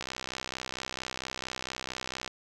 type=click train; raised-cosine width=0.2 ms; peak=-17 dBFS; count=147; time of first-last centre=0.01-2.277 s; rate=64.4 Hz; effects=none